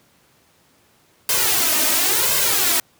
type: noise with flanger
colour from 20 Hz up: white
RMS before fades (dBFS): -18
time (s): 1.29-2.8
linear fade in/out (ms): 2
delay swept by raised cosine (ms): 1.9 to 3.3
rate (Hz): 0.95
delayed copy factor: +0.85
effects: pink hiss -57 dBFS RMS until 2.99 s + high-pass 100 Hz 12 dB/octave